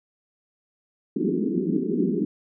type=band-pass noise; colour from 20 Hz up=pink; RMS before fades=-24 dBFS; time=1.16-2.25 s; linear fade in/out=5 ms; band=170 to 420 Hz; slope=96 dB/octave; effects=none